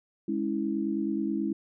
sine chord, C# minor, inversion second, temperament equal with one note detuned, 207.7 / 277.2 / 326.4 Hz, G#3 / C#4 / E4, 0 / 0 / -17 cents, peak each -31 / -32 / -30 dBFS, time 0.28-1.53 s, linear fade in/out 5 ms, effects none

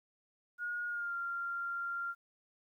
sine tone with pitch glide, 1438 to 1387.4 Hz, F#6 to F6, -50 to -12 cents, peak -35 dBFS, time 0.58-2.15 s, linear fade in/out 50 ms, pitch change -62 cents, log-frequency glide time 0.87-1.15 s, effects 12-bit

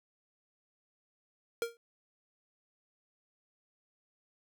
square tone with exponential decay, 466.2 Hz, A#4, in tune, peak -28 dBFS, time 1.62-1.77 s, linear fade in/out 1 ms, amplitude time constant 32 ms, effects none

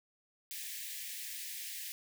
white high-pass noise, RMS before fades -43 dBFS, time 0.51-1.92 s, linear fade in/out 0 ms, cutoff 1700 Hz, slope 96 dB/octave, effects none

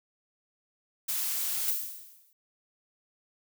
blue noise, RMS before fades -31 dBFS, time 1.08-1.71 s, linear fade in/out 10 ms
violet noise with exponential decay, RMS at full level -27 dBFS, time 1.68-2.33 s, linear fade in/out 1 ms, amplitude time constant 140 ms
effects none

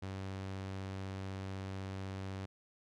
sawtooth tone, 96 Hz, G2, 36 cents flat, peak -36 dBFS, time 0.02-2.46 s, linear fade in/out 10 ms, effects low-pass 6000 Hz 12 dB/octave

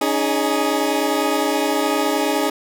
20% pulse chord, C# suspended second, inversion none, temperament equal with one note detuned, 281.4 / 311.1 / 415.3 Hz, C#4 / D#4 / G#4, +26 / 0 / 0 cents, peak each -17 dBFS, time 0.01-2.5 s, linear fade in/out 5 ms, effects none

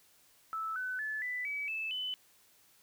sine tone with pitch steps, 1312 / 1507.1 / 1731.2 / 1988.6 / 2284 / 2624 / 3014 Hz, E6 / F#6 / A6 / B6 / D7 / E7 / F#7, -9 / +31 / -29 / +11 / -49 / -9 / +31 cents, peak -34 dBFS, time 0.53-2.14 s, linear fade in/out 0 ms, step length 230 ms, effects white hiss -65 dBFS RMS until 2.82 s

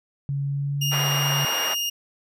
sine tone with pitch glide, 140 to 142.04 Hz, C#3 to C#3, +18 to +43 cents, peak -23 dBFS, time 0.29-1.45 s, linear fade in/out 0 ms, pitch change +25 cents, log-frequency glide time 0.44-0.77 s
30% pulse tone, 2836 Hz, F7, 26 cents sharp, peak -21 dBFS, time 0.81-1.9 s, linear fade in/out 10 ms
pink band-pass noise, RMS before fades -29 dBFS, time 0.91-1.75 s, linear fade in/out 20 ms, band 720 to 2200 Hz, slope 12 dB/octave
effects none

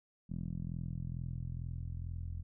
10% pulse tone with low-pass filter sweep, 42.28 Hz, E1, 45 cents sharp, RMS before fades -40 dBFS, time 0.29-2.43 s, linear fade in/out 20 ms, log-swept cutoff 190 to 85 Hz, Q 2.1, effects none

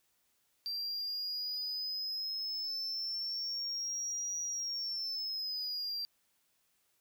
triangle exponential two-way sweep, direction up then down, 4699 to 5780 to 4699 Hz, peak -34 dBFS, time 0.66-6.05 s, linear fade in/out 0 ms, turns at 4.4 s, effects white hiss -75 dBFS RMS until 7 s

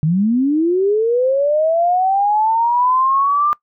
sine linear sweep, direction up, 146.83 to 1200 Hz, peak -12 dBFS, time 0.03-3.53 s, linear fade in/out 0 ms, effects noise-tail reverb RT60 0.1 s tail -22 dB re dry

